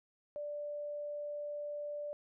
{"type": "tone", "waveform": "sine", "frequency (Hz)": 587.3, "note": "D5", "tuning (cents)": 0, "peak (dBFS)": -38, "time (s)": [0.36, 2.13], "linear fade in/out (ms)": 0, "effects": []}